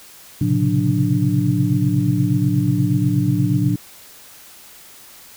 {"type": "tone cluster", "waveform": "sine", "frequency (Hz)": [112.1, 130.5, 138.8, 180.6, 295.1], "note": ["A2", "C3", "C#3", "F#3", "D4"], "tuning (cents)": [33, -4, 3, -42, 8], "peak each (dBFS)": -21, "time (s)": [0.41, 3.76], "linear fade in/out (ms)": 5, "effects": ["white hiss -43 dBFS RMS until 5.36 s"]}